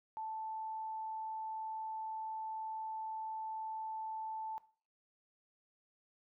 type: tone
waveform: sine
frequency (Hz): 879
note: A5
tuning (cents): -2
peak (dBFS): -39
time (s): 0.17-4.58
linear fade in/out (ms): 0
effects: noise-tail reverb RT60 0.4 s tail -17 dB re dry